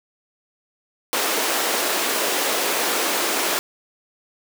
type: high-pass noise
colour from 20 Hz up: pink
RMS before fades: -22 dBFS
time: 1.13-3.59 s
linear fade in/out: 0 ms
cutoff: 320 Hz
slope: 24 dB/octave
effects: none